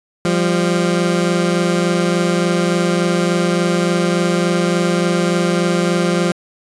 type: tone pair together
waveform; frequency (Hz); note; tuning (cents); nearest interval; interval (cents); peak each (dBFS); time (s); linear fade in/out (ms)
20% pulse; 174 / 197.46; F3 / G3; -6 / +13; major second; 219; -10 / -15; 0.25-6.32; 2
effects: resampled to 22050 Hz